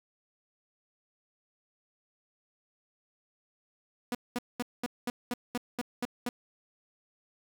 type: tone bursts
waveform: sawtooth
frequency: 243.6 Hz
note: B3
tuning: 24 cents flat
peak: -26 dBFS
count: 10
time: 4.12-6.29 s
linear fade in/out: 2 ms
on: 28 ms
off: 210 ms
effects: 9-bit